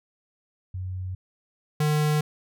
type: tone pair in turn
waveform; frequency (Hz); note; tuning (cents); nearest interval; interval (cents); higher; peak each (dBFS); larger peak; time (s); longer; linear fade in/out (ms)
sine / square; 92.5 / 151.06; F#2 / D3; 0 / +49; minor sixth; 849; second; -29 / -21; second; 0.74-1.15 / 1.8-2.21; neither; 5
effects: none